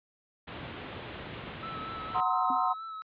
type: low-pass noise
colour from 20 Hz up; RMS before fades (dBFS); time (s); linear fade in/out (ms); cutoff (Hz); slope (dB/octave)
pink; -41; 0.47-2.21; 10; 3600; 48
type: tone with vibrato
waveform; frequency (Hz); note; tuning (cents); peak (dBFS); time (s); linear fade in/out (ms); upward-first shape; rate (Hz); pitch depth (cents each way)
triangle; 1308; E6; -14; -36; 1.63-3.02; 0; sine; 4.3; 28
type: chord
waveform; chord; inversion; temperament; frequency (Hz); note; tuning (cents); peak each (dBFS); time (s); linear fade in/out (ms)
sine; C half-diminished seventh; second; equal with one note detuned; 740 / 932.3 / 1046.5 / 1268.5; Gb5 / Bb5 / C6 / Eb6; 0 / 0 / 0 / +33; -30 / -33 / -29 / -32; 2.14-2.74; 20
type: tone with exponential decay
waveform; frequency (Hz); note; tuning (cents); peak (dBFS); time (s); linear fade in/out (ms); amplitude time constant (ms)
sine; 261.6; C4; 0; -32; 2.5-2.64; 2; 30
effects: high-pass 80 Hz 12 dB/octave + resampled to 11025 Hz